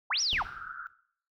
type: linear two-way sweep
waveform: sine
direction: up then down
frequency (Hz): 591 to 5920 to 591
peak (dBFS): -26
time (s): 0.1-0.43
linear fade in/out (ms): 10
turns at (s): 0.21
type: noise with exponential decay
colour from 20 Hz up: brown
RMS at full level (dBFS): -41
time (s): 0.33-0.93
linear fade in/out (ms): 0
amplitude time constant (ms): 130
type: band-pass noise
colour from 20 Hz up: pink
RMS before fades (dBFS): -42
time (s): 0.45-0.87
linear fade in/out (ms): 0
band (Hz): 1300 to 1500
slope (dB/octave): 96
effects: noise-tail reverb RT60 0.6 s tail -17 dB re dry